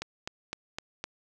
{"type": "click train", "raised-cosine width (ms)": 0.2, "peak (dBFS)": -17, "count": 5, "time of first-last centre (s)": [0.02, 1.04], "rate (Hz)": 3.92, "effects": []}